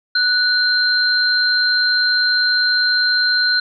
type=tone pair together; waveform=sine; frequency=1480 / 4145 Hz; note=F#6 / C8; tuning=0 / -17 cents; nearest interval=octave + tritone; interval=1783 cents; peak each=-16 dBFS; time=0.15-3.6 s; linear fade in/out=5 ms; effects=none